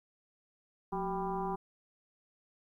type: tone with frequency modulation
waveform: sine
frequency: 584 Hz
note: D5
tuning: 10 cents flat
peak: -32 dBFS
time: 0.92-1.56 s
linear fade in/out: 10 ms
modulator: 202 Hz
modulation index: 2.4
effects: 12-bit